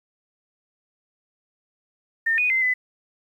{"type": "tone with pitch steps", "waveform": "sine", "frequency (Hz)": [1816, 2477, 2071, 2008], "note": ["A#6", "D#7", "C7", "B6"], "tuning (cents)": [-46, -8, -18, 28], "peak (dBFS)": -18, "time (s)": [2.26, 2.74], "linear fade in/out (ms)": 10, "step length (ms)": 120, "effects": ["9-bit"]}